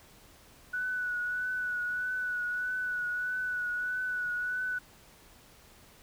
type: tone with vibrato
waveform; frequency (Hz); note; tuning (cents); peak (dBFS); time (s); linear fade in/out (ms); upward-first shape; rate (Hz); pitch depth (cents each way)
sine; 1480; F#6; 0; -30; 0.73-4.79; 10; triangle; 1.6; 31
effects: pink hiss -57 dBFS RMS until 6.02 s